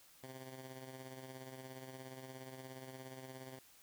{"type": "tone with tremolo", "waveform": "10% pulse", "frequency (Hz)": 130.81, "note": "C3", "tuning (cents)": 0, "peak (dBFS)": -39, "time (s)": [0.23, 3.59], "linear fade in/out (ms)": 5, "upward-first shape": "sine", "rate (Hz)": 17, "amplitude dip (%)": 45, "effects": ["white hiss -64 dBFS RMS until 3.82 s"]}